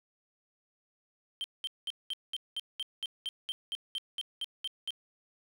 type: tone bursts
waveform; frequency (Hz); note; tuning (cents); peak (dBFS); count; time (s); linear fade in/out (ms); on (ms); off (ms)
triangle; 3136; G7; 0; -31; 16; 1.41-4.906; 0; 31; 200
effects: none